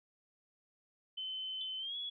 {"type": "tone with pitch glide", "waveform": "sine", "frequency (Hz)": [3057, 3372], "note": ["G7", "G#7"], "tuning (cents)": [-44, 26], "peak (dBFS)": -38, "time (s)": [1.17, 2.1], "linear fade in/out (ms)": 10, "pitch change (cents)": 170, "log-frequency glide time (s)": [1.79, 1.96]}
{"type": "tone with exponential decay", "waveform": "sine", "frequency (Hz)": 3477, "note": "A7", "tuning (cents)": -21, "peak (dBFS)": -39, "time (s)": [1.61, 1.74], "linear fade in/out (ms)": 2, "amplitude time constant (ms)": 27}
{"effects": []}